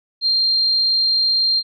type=tone; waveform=sine; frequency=4186 Hz; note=C8; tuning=in tune; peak=-14 dBFS; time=0.21-1.63 s; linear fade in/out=50 ms; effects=none